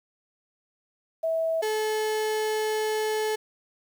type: tone pair in turn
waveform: sine / 35% pulse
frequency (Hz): 651 / 431.9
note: E5 / A4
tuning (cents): -22 / -32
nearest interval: perfect fifth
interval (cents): 710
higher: first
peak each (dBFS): -23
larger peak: neither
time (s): 1.23-1.62 / 1.62-3.36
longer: second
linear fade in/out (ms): 10
effects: 9-bit